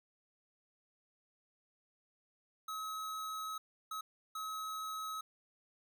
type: tone bursts at uneven times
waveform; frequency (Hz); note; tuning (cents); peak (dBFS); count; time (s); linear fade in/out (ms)
square; 1281; E6; -50; -40; 3; 2.68-3.58 / 3.91-4.01 / 4.35-5.21; 5
effects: none